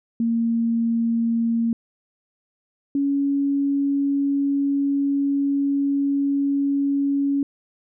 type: tone pair in turn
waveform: sine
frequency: 230.5 / 280 Hz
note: A#3 / C#4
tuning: -19 / +18 cents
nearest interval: minor third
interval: 337 cents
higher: second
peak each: -18 dBFS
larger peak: neither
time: 0.2-1.73 / 2.95-7.43 s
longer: second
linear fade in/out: 2 ms
effects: none